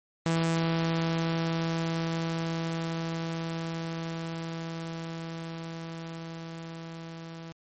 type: tone with level ramp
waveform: sawtooth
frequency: 164.81 Hz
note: E3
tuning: in tune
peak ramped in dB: -20 to -36 dBFS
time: 0.26-7.52 s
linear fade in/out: 0 ms
effects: MP3 32 kbps

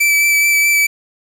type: tone with vibrato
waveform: 45% pulse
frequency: 2315 Hz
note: D7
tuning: 25 cents flat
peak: -10 dBFS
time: 0-0.87 s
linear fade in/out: 10 ms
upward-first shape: sine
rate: 4.7 Hz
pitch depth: 14 cents each way
effects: 7-bit

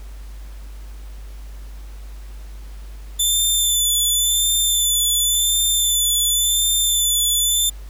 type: tone with vibrato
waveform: 15% pulse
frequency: 3520 Hz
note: A7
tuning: in tune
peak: -9 dBFS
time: 3.19-7.7 s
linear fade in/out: 10 ms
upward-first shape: sine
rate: 0.92 Hz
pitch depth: 30 cents each way
effects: added 50 Hz sine -32 dBFS peak until 7.89 s + pink hiss -49 dBFS RMS until 7.89 s

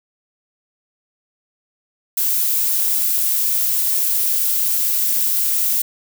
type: noise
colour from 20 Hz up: violet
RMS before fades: -18 dBFS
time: 2.17-5.82 s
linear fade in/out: 5 ms
effects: none

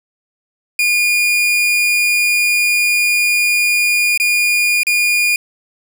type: tone with dropouts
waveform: 40% pulse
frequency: 2430 Hz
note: D#7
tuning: 42 cents flat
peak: -11 dBFS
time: 0.79-5.36 s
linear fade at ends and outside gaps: 2 ms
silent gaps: 4.176-4.199 / 4.833-4.868 s
effects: none

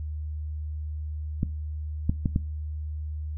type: clicks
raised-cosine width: 5 ms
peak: -11 dBFS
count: 4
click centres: 1.431 / 2.095 / 2.258 / 2.361 s
effects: noise-tail reverb RT60 0.3 s tail -19 dB re dry + added 76 Hz sine -30 dBFS peak until 3.37 s

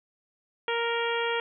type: harmonic tone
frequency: 466.6 Hz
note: A#4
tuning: 2 cents sharp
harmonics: 1 / 2 / 3 / 4 / 5 / 6 / 7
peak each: -29 / -32 / -34 / -35 / -36 / -37 / -37 dBFS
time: 0.68-1.4 s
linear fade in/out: 2 ms
effects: none

